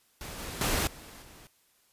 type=noise with level steps; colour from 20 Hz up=pink; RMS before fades=-41 / -39 / -28 / -48 / -52 dBFS; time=0.21-1.47 s; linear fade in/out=0 ms; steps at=0.39 / 0.61 / 0.87 / 1.22 s; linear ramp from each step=2 ms; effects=white hiss -67 dBFS RMS until 1.92 s + resampled to 32000 Hz